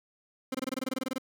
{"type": "tone bursts", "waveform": "30% pulse", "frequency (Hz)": 261.6, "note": "C4", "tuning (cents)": 0, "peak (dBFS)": -27, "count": 14, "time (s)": [0.52, 1.183], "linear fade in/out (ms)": 5, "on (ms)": 26, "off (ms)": 23, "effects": []}